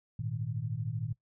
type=chord; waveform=sine; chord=Ab suspended second; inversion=none; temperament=just; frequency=103.83 / 116.8 / 155.74 Hz; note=Ab2 / Bb2 / Eb3; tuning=0 / +4 / +2 cents; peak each=-39 / -35 / -38 dBFS; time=0.19-1.13 s; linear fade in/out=5 ms; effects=noise-tail reverb RT60 0.1 s tail -19 dB re dry